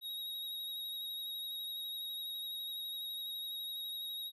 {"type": "tone with vibrato", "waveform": "square", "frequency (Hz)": 3791, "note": "A#7", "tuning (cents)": 28, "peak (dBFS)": -40, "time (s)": [0.01, 4.32], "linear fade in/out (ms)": 50, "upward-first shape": "sine", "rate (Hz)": 12, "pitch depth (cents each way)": 19, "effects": []}